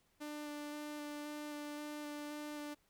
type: tone with vibrato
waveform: sawtooth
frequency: 296.3 Hz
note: D4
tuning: 15 cents sharp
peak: -39 dBFS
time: 0.2-2.75 s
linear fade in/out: 20 ms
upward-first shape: square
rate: 1.9 Hz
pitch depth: 9 cents each way
effects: pink hiss -75 dBFS RMS until 2.89 s